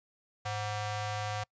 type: ring-modulated tone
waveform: sawtooth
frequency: 420.8 Hz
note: G#4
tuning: 23 cents sharp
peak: -26 dBFS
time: 0.45-1.44 s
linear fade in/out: 10 ms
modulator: 316 Hz
effects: noise-tail reverb RT60 0.1 s tail -26 dB re dry + resampled to 16000 Hz